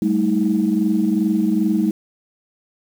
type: tone cluster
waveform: sine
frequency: 196.7 / 219.2 / 317.6 Hz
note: G3 / A3 / D#4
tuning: +6 / -6 / +36 cents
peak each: -19 dBFS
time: 0.02-1.91 s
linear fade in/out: 2 ms
effects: tanh soft clip ceiling -6 dBFS + 7-bit